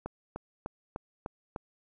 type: click train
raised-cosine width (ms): 1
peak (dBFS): -22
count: 6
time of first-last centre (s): 0.06-1.562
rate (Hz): 3.33
effects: none